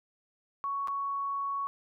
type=tone with dropouts; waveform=sine; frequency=1114 Hz; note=C#6; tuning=8 cents sharp; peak=-30 dBFS; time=0.64-1.67 s; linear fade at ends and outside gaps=0 ms; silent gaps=0.874-0.882 s; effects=none